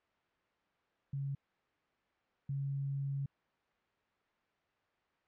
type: tone pair in turn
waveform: sine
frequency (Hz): 138.59 / 138.59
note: C#3 / C#3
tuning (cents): 0 / 0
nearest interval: unison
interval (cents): 0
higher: neither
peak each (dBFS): -35 / -34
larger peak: second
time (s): 1.13-1.35 / 2.49-3.26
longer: second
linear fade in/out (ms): 5
effects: white hiss -75 dBFS RMS until 5.27 s + low-pass 2000 Hz 12 dB/octave